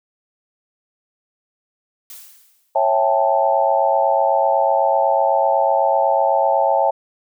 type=noise with exponential decay; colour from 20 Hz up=blue; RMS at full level=-35 dBFS; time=2.1-2.89 s; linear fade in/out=1 ms; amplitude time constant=170 ms
type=chord; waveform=sine; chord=A dominant seventh; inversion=first; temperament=just; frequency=550 / 660 / 792 / 880 Hz; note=C#5 / E5 / G5 / A5; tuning=-14 / +2 / +18 / 0 cents; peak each=-19 dBFS; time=2.75-6.91 s; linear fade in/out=10 ms
effects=none